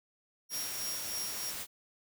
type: tone with tremolo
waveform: sawtooth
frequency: 5600 Hz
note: F8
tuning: 4 cents sharp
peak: -33 dBFS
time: 0.49-1.53 s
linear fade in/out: 50 ms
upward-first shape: sine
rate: 3.2 Hz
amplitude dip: 55%
type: noise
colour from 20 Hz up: white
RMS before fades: -40 dBFS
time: 0.5-1.67 s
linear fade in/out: 50 ms
effects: none